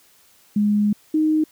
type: tone pair in turn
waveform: sine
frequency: 207.7 / 310.6 Hz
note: G#3 / D#4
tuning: 0 / -3 cents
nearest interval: perfect fifth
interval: 697 cents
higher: second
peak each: -15 dBFS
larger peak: neither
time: 0.56-0.93 / 1.14-1.44 s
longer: first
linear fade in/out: 5 ms
effects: white hiss -55 dBFS RMS until 1.51 s